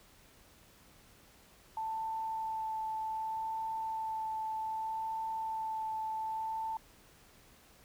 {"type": "tone with vibrato", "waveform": "sine", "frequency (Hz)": 883, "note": "A5", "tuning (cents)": 6, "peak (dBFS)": -34, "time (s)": [1.77, 6.77], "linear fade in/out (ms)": 2, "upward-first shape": "sine", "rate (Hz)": 0.65, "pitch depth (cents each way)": 11, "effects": ["pink hiss -61 dBFS RMS until 7.84 s"]}